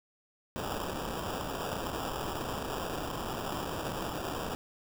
violet noise with sample-and-hold, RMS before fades -36 dBFS, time 0.56-4.55 s, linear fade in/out 0 ms, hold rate 2100 Hz, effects none

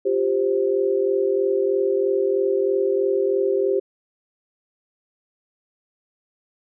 sine tone cluster, 350.8 / 393.9 / 524 Hz, F4 / G4 / C5, +8 / +8 / +2 cents, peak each -26 / -19 / -24 dBFS, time 0.05-3.8 s, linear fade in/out 10 ms, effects none

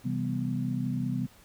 sine chord, C major seventh, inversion none, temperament equal, 130.81 / 164.81 / 196 / 246.9 Hz, C3 / E3 / G3 / B3, 0 / 0 / 0 / 0 cents, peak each -32 / -36 / -34 / -32 dBFS, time 0.04-1.27 s, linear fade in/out 20 ms, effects pink hiss -57 dBFS RMS until 1.44 s

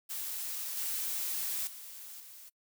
blue noise with level steps, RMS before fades -38 / -35 / -47 / -51 dBFS, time 0.09-2.5 s, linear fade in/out 20 ms, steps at 0.77 / 1.67 / 2.2 s, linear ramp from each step 2 ms, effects noise-tail reverb RT60 0.1 s tail -25 dB re dry

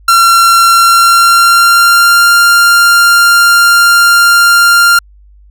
45% pulse tone with pitch glide, 1366 to 1393.9 Hz, F6 to F6, -39 to -4 cents, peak -3 dBFS, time 0.08-4.99 s, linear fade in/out 5 ms, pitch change +35 cents, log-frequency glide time 0.72-2.32 s, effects added 50 Hz sine -37 dBFS peak until 5.5 s

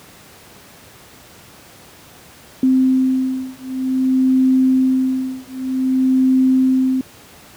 sine beating tone pair, 260 / 260.53 Hz, C4 / C4, -11 / -7 cents, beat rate 0.53 Hz, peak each -16 dBFS, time 2.63-7.01 s, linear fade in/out 2 ms, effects pink hiss -43 dBFS RMS until 7.56 s + high-pass 80 Hz 12 dB/octave

